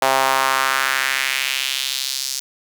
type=tone with high-pass filter sweep; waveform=sawtooth; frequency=133.4 Hz; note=C3; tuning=34 cents sharp; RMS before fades=-20 dBFS; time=0.02-2.4 s; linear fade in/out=2 ms; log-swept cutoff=720 to 5500 Hz; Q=2; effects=none